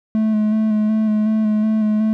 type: tone with vibrato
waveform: triangle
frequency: 215.7 Hz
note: A3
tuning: 34 cents flat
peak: -12 dBFS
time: 0.15-2.13 s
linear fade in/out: 0 ms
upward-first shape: square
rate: 2.7 Hz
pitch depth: 19 cents each way
effects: none